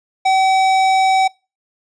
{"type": "tone with tanh clipping", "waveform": "sine", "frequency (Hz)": 763, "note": "G5", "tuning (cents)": -47, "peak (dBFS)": -13, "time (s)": [0.25, 1.28], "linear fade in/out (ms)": 10, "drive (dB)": 17, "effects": ["noise-tail reverb RT60 0.3 s tail -26 dB re dry", "resampled to 22050 Hz"]}